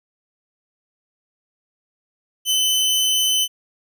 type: tone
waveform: sawtooth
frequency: 3037 Hz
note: F#7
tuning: 44 cents sharp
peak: -13 dBFS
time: 2.45-3.48 s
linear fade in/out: 50 ms
effects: none